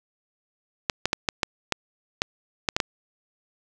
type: clicks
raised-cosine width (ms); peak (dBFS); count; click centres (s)
0.2; -4; 10; 0.898 / 1.056 / 1.131 / 1.288 / 1.432 / 1.723 / 2.219 / 2.688 / 2.765 / 2.802
effects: none